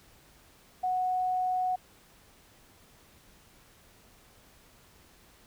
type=tone; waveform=sine; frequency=737 Hz; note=F#5; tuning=7 cents flat; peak=-26 dBFS; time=0.83-1.76 s; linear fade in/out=10 ms; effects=pink hiss -59 dBFS RMS until 5.46 s